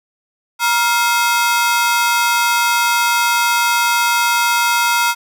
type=ring-modulated tone; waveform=sawtooth; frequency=1170 Hz; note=D6; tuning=7 cents flat; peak=-6 dBFS; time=0.59-5.15 s; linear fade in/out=50 ms; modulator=222 Hz; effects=none